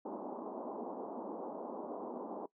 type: band-pass noise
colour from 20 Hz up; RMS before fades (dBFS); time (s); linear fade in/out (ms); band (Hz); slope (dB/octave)
pink; -43; 0.05-2.46; 5; 220 to 1000; 48
effects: noise-tail reverb RT60 0.1 s tail -20 dB re dry